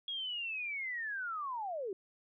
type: linear sweep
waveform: sine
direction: down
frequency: 3322 to 359.2 Hz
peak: -36 dBFS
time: 0.08-1.93 s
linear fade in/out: 2 ms
effects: none